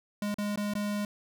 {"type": "tone with dropouts", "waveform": "square", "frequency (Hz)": 206.4, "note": "G#3", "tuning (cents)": -10, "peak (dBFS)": -30, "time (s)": [0.22, 1.05], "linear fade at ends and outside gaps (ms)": 2, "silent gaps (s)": [[0.343, 0.384], [0.559, 0.574], [0.737, 0.752]], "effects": []}